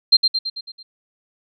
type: tone with echo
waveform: sine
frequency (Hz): 4168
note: C8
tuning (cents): -7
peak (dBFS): -7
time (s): 0.12-0.17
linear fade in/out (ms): 10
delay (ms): 110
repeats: 6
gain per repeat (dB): -5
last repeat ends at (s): 0.83
effects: none